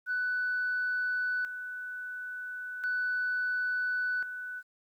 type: tone with tremolo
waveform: sine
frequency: 1491 Hz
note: F#6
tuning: 13 cents sharp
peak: -27 dBFS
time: 0.06-4.63 s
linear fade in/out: 50 ms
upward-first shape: square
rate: 0.36 Hz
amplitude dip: 65%
effects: tanh soft clip ceiling -24 dBFS + 11-bit